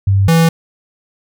sine / square tone pair in turn, 98 / 164.82 Hz, G2 / E3, 0 / 0 cents, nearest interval major sixth, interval 900 cents, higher second, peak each -8 dBFS, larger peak neither, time 0.07-0.28 / 0.28-0.49 s, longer neither, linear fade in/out 5 ms, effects none

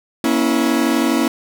40% pulse chord, A# diminished, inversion none, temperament equal with one note detuned, 237.4 / 277.2 / 329.6 Hz, A#3 / C#4 / E4, +32 / 0 / 0 cents, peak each -18 dBFS, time 0.24-1.28 s, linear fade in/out 2 ms, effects none

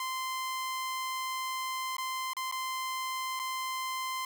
sawtooth tone with dropouts, 1039 Hz, C6, 12 cents flat, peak -29 dBFS, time 0-4.25 s, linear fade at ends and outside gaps 2 ms, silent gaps 1.968-1.982 / 2.334-2.367 / 2.514-2.523 / 3.393-3.397 s, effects 11-bit

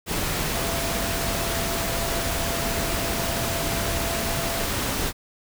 sine tone in noise, 674 Hz, E5, 38 cents sharp, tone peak -32 dBFS, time 0.52-4.69 s, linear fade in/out 50 ms, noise pink, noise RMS -26 dBFS, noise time 0.06-5.13 s, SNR -9 dB, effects none

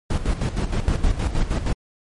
brown noise with tremolo, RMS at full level -19 dBFS, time 0.1-1.73 s, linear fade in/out 5 ms, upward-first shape square, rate 6.4 Hz, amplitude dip 65%, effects MP3 48 kbps

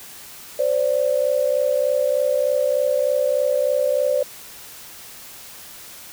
sine tone pair together, 516.7 / 580 Hz, C5 / D5, -22 / -22 cents, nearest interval major second, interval 200 cents, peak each -20 / -19 dBFS, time 0.59-4.23 s, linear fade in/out 5 ms, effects white hiss -40 dBFS RMS until 6.12 s

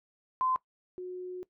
sine tone pair in turn, 1030 / 364.2 Hz, C6 / F#4, -28 / -27 cents, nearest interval octave + tritone, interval 1799 cents, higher first, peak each -26 / -36 dBFS, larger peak first, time 0.41-0.56 / 0.98-1.43 s, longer second, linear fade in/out 0 ms, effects noise-tail reverb RT60 0.1 s tail -19 dB re dry

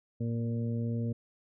harmonic tone with a mistuned harmonic, 116.54 Hz, A#2, in tune, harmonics 1 / 2 / 3 / 4 / 5, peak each -31 / -34 / -49 / -42 / -49 dBFS, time 0.2-1.13 s, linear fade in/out 10 ms, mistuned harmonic 1, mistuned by -25 cents, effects none

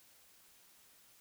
silence, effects white hiss -64 dBFS RMS until 1.2 s

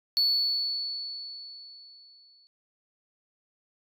sine tone with exponential decay, 4435 Hz, C#8, in tune, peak -18 dBFS, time 0.17-2.47 s, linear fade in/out 0 ms, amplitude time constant 500 ms, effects tanh soft clip ceiling -19 dBFS

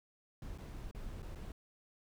brown noise with dropouts, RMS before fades -45 dBFS, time 0.42-1.52 s, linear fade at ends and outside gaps 2 ms, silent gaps 0.578-0.583 / 0.912-0.948 / 1.221-1.227 / 1.35-1.356 s, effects none

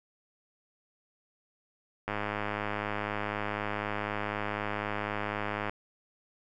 click train, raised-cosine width 0.5 ms, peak -17 dBFS, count 377, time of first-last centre 2.08-5.695 s, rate 104 Hz, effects none

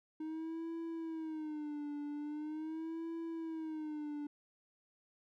triangle tone with vibrato, 310.7 Hz, D#4, 2 cents flat, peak -37 dBFS, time 0.2-4.27 s, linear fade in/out 5 ms, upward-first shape sine, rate 0.42 Hz, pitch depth 110 cents each way, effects none

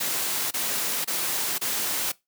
white noise bursts, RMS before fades -27 dBFS, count 4, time 0-2.121 s, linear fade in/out 10 ms, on 510 ms, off 27 ms, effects noise-tail reverb RT60 0.2 s tail -21 dB re dry + high-pass 150 Hz 12 dB/octave

